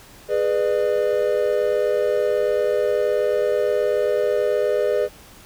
triangle chord, G# diminished, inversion none, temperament equal with one note detuned, 415.3 / 493.9 / 602.1 Hz, G#4 / B4 / D5, 0 / 0 / +43 cents, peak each -20 dBFS, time 0.28-5.09 s, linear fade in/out 50 ms, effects pink hiss -46 dBFS RMS until 5.45 s

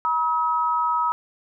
sine tone pair together, 961.4 / 1279 Hz, B5 / D#6, -47 / +47 cents, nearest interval perfect fourth, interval 494 cents, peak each -22 dBFS, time 0.05-1.12 s, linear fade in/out 0 ms, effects none

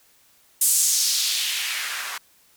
blue noise with band-pass filter sweep, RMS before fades -23 dBFS, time 0.61-2.18 s, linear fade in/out 5 ms, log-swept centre 9300 to 1200 Hz, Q 1.8, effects white hiss -58 dBFS RMS until 2.56 s

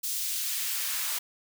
white noise with high-pass filter sweep, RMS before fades -31 dBFS, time 0.03-1.19 s, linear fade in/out 10 ms, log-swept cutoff 4600 to 900 Hz, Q 0.76, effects none

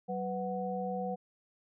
sine tone cluster, 188.7 / 497.5 / 739 Hz, F#3 / B4 / F#5, +34 / +13 / -2 cents, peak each -37 / -37 / -37 dBFS, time 0.08-1.16 s, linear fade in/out 20 ms, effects none

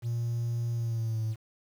triangle tone with pitch glide, 117.8 to 110.55 Hz, A#2 to A2, +19 to +9 cents, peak -25 dBFS, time 0.02-1.36 s, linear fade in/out 50 ms, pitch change -110 cents, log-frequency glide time 0.72-1.23 s, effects tanh soft clip ceiling -23 dBFS + 9-bit

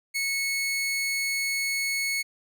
sawtooth tone, 2200 Hz, C#7, 14 cents flat, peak -22 dBFS, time 0.14-2.23 s, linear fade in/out 20 ms, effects none

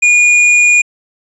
triangle tone with tanh clipping, 2439 Hz, D#7, 35 cents flat, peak -7 dBFS, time 0.02-0.82 s, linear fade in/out 10 ms, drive 18 dB, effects resampled to 22050 Hz

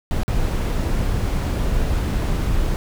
brown noise with dropouts, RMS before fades -20 dBFS, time 0.11-2.76 s, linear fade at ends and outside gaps 0 ms, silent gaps 0.233-0.28 s, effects none

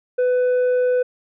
sine tone with tanh clipping, 499.4 Hz, B4, 19 cents sharp, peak -16 dBFS, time 0.18-1.03 s, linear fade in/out 10 ms, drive 4 dB, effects none

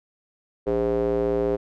square tone with band-pass filter, 57.5 Hz, A#1, 23 cents flat, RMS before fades -23 dBFS, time 0.66-1.57 s, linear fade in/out 20 ms, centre 450 Hz, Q 5.4, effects none

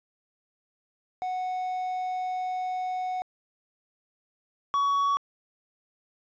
triangle tone pair in turn, 738 / 1124.6 Hz, F#5 / C#6, -5 / +25 cents, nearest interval perfect fifth, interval 730 cents, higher second, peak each -26 / -20 dBFS, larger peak second, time 1.22-3.22 / 4.74-5.17 s, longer first, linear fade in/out 0 ms, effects resampled to 16000 Hz + 10-bit

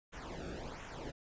brown noise with flanger, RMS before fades -45 dBFS, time 0.12-1.12 s, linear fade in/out 20 ms, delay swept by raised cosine 0.21 to 1.01 ms, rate 1.4 Hz, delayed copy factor -0.8, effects resampled to 16000 Hz

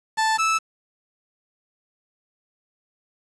30% pulse tone pair in turn, 880 / 1311.2 Hz, A5 / E6, 0 / -10 cents, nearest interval perfect fifth, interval 690 cents, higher second, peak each -16 dBFS, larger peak neither, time 0.17-0.38 / 0.38-0.59 s, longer neither, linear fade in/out 20 ms, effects resampled to 22050 Hz + 7-bit

